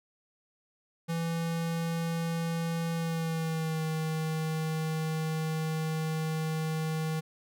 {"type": "tone with pitch glide", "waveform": "square", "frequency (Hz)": [166.3, 158.33], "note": ["E3", "D#3"], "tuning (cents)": [16, 31], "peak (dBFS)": -30, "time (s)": [1.08, 7.21], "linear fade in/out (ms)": 20, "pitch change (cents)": -85, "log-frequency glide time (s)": [2.94, 3.83], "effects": []}